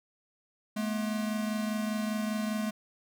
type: tone pair together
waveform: square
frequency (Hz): 213.7 / 238.7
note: G#3 / A#3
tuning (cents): +50 / +41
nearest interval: major second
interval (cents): 191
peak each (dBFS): -31 / -38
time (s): 0.76-2.71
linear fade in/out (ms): 10
effects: none